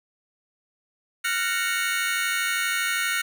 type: chord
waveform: sawtooth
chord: Gb major seventh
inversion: third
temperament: just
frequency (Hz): 1387.5 / 1480 / 1850 / 2220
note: F6 / Gb6 / Bb6 / Db7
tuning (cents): -12 / 0 / -14 / +2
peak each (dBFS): -25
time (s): 1.24-3.22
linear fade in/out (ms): 10
effects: none